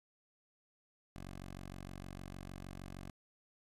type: tone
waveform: 10% pulse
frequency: 46.49 Hz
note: F#1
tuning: 9 cents sharp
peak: -38 dBFS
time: 1.16-3.1 s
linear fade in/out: 0 ms
effects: resampled to 32000 Hz